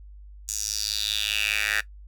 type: tone with high-pass filter sweep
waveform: 10% pulse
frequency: 105 Hz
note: G#2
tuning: 19 cents sharp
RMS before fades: -27 dBFS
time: 0.48-1.81 s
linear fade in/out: 10 ms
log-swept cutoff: 6900 to 1800 Hz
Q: 4.2
effects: noise-tail reverb RT60 0.1 s tail -17 dB re dry + added 50 Hz sine -42 dBFS peak until 2.07 s